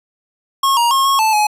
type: tone with pitch steps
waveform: square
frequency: 1088 / 944 / 1080 / 1094 / 877 / 844 Hz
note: C#6 / A#5 / C#6 / C#6 / A5 / G#5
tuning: -33 / +22 / -45 / -23 / -6 / +28 cents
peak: -12 dBFS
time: 0.63-1.47 s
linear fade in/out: 5 ms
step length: 140 ms
effects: resampled to 32000 Hz + 8-bit